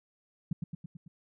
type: tone with echo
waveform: sine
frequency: 165 Hz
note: E3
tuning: 2 cents sharp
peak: -26 dBFS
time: 0.51-0.53 s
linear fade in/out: 5 ms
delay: 110 ms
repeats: 5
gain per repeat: -4 dB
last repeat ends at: 1.08 s
effects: none